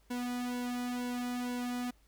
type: tone with flanger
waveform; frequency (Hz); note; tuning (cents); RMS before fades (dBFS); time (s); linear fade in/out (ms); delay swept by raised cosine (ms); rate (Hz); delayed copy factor
sawtooth; 245.8; B3; -8; -36; 0.1-1.91; 10; 1.6 to 2.24; 2.1; -0.9
effects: added 51 Hz sine -63 dBFS peak until 2.07 s + pink hiss -70 dBFS RMS until 2.07 s